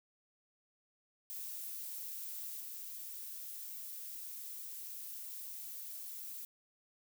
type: noise with level steps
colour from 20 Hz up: violet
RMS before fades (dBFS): -44 / -46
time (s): 1.3-6.45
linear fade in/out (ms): 0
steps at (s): 2.6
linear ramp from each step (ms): 5
effects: none